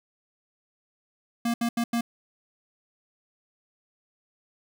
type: tone bursts at uneven times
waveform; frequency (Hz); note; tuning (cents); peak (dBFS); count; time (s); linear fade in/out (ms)
square; 234.5; A#3; +11; -24; 4; 1.45-1.54 / 1.61-1.69 / 1.77-1.84 / 1.93-2.01; 5
effects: 11-bit